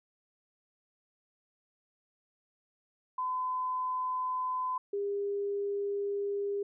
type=tone pair in turn; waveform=sine; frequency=1016 / 403.2 Hz; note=B5 / G4; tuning=+49 / +49 cents; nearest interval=octave + major third; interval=1600 cents; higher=first; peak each=-30 / -30 dBFS; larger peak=neither; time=3.18-4.78 / 4.93-6.63 s; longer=second; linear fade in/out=5 ms; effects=none